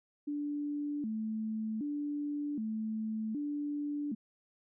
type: tone with vibrato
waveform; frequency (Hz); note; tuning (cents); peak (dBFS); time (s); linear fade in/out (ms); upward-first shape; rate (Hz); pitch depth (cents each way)
sine; 252.7; B3; +40; -33; 0.27-4.15; 10; square; 0.65; 250
effects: none